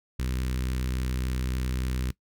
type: tone with notch filter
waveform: sawtooth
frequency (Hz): 63.5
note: B1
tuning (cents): +49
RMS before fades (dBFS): -29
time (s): 0.19-2.11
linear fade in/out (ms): 5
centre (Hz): 710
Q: 0.59
effects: noise-tail reverb RT60 0.1 s tail -20 dB re dry